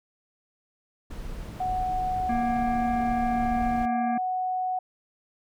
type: noise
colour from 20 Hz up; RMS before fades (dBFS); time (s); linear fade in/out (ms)
brown; -35; 1.1-3.86; 10
type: tone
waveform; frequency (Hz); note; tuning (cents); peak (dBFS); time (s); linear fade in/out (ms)
sine; 740; F#5; 0; -25; 1.6-4.79; 5
type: harmonic tone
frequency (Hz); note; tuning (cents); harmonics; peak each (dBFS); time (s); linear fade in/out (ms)
235.2; A#3; +16; 1 / 3 / 5 / 7 / 9 / 10; -27 / -38 / -41 / -40 / -48 / -48; 2.29-4.18; 5
effects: none